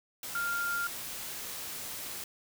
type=tone in noise; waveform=sine; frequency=1396.9 Hz; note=F6; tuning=in tune; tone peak=-30 dBFS; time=0.35-0.87 s; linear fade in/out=2 ms; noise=white; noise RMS=-40 dBFS; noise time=0.23-2.24 s; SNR=+7 dB; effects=none